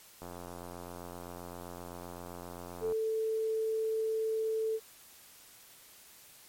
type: click train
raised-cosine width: 1 ms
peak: -30 dBFS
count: 238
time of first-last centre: 0.22-2.922 s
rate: 87.7 Hz
type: tone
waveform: sine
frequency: 441.5 Hz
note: A4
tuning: 6 cents sharp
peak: -29 dBFS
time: 2.8-4.8 s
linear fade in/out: 50 ms
effects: white hiss -56 dBFS RMS until 6.48 s + MP3 64 kbps